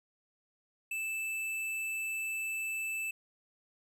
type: tone with hard clipping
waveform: sine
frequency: 2637 Hz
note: E7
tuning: in tune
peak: -35 dBFS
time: 0.91-3.11 s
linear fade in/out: 5 ms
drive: 12 dB
effects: none